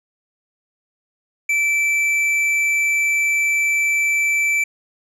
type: tone with tanh clipping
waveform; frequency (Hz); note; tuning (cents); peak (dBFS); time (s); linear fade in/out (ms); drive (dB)
triangle; 2325; D7; -18; -17; 1.49-4.64; 5; 12
effects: none